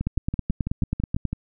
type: two click trains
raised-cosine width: 5 ms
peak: -14 / -11 dBFS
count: 9 / 12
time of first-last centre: 0.01-1.33 / 0.07-1.253 s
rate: 6.06 / 9.3 Hz
effects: none